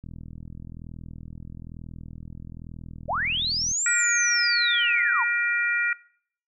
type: click train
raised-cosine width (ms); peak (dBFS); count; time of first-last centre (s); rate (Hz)
5; -28; 152; 0.04-3.714; 41.1
type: linear two-way sweep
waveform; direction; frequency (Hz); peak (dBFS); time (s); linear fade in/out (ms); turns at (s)
sine; up then down; 493.9 to 7902 to 836; -23; 3.08-5.24; 20; 3.89
type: harmonic tone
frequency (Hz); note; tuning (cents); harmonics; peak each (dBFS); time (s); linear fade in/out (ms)
475.6; A#4; +35; 3 / 4 / 5; -24 / -26 / -28; 3.86-5.93; 2
effects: noise-tail reverb RT60 0.6 s tail -23 dB re dry